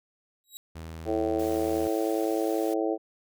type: tone with exponential growth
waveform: 15% pulse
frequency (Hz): 3841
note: B7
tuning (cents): -49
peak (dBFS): -29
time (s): 0.44-0.57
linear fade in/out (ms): 0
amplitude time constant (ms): 27
type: tone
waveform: sawtooth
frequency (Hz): 81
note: E2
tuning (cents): -30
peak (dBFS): -34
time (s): 0.75-1.88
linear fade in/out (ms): 10
type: harmonic tone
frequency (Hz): 109.7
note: A2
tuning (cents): -5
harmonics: 3 / 4 / 5 / 6 / 7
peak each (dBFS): -28 / -30 / -32 / -34 / -35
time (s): 1.05-2.98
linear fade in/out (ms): 50
type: noise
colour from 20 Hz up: white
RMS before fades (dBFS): -45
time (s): 1.39-2.74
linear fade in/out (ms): 5
effects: none